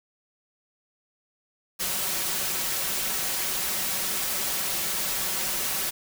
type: noise with comb filter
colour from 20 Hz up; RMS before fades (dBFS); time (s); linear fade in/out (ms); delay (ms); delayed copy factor
white; -28; 1.79-5.91; 20; 5.3; +0.5
effects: none